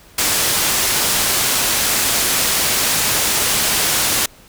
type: low-pass noise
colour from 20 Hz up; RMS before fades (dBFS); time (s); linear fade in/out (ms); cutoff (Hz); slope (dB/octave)
white; -17; 0.18-4.26; 5; 12000; 12
effects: pink hiss -46 dBFS RMS until 4.48 s